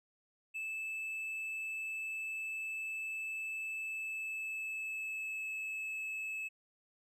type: tone with pitch glide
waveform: triangle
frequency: 2624 to 2601 Hz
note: E7 to E7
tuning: -9 to -24 cents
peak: -36 dBFS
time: 0.54-6.49 s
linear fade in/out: 20 ms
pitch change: -15 cents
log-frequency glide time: 3.78-5.45 s
effects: none